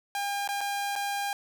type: tone with dropouts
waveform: sawtooth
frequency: 805 Hz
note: G5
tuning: 46 cents sharp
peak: -25 dBFS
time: 0.15-1.33 s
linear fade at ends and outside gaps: 1 ms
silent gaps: 0.476-0.489 / 0.608-0.612 / 0.955-0.961 s
effects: none